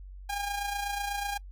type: tone with amplitude modulation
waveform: sawtooth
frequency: 809 Hz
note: G#5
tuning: 46 cents flat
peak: -25 dBFS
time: 0.29-1.38 s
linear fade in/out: 10 ms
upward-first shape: sine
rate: 28.1 Hz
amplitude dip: 50%
effects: noise-tail reverb RT60 0.1 s tail -25 dB re dry + added 47 Hz sine -42 dBFS peak until 1.51 s